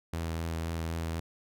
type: tone with vibrato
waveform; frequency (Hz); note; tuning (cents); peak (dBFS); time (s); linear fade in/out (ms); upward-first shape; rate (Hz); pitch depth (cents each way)
sawtooth; 82.3; E2; -2; -28; 0.13-1.2; 5; triangle; 3.9; 18
effects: none